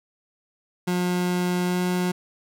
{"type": "tone with pitch glide", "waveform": "30% pulse", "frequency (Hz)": [179, 180.25], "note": ["F3", "F#3"], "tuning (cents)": [43, -45], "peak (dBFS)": -19, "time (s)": [0.87, 2.12], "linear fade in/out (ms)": 10, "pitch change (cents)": 12, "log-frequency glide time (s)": [1.64, 1.82], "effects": []}